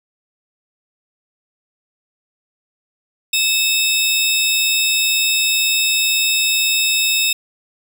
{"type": "tone pair together", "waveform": "sawtooth", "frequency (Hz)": [2618, 3702], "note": ["E7", "A#7"], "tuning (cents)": [-13, -13], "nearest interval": "tritone", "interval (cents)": 600, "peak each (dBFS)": -14, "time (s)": [3.33, 7.33], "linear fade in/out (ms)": 5, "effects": []}